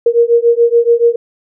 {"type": "beating tone pair", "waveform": "sine", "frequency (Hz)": [466.2, 473.2], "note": ["A#4", "A#4"], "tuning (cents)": [0, 26], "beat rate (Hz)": 7, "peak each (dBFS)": -10, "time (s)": [0.06, 1.16], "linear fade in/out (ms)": 5, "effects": []}